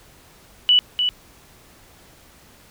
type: tone with echo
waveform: sine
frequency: 2960 Hz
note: F#7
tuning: in tune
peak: -11 dBFS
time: 0.69-0.79 s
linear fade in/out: 0 ms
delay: 300 ms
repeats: 1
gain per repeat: -6 dB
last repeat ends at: 1.09 s
effects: pink hiss -50 dBFS RMS until 2.7 s